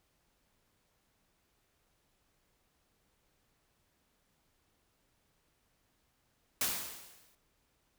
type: noise with exponential decay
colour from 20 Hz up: white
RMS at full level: -30 dBFS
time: 6.61-7.35 s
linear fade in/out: 2 ms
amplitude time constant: 160 ms
effects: pink hiss -75 dBFS RMS until 7.98 s